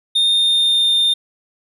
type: tone with pitch glide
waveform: triangle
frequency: 3653 to 3624 Hz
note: A#7 to A#7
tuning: -36 to -50 cents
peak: -11 dBFS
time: 0.15-1.14 s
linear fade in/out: 10 ms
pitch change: -14 cents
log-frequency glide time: 0.26-0.94 s
effects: none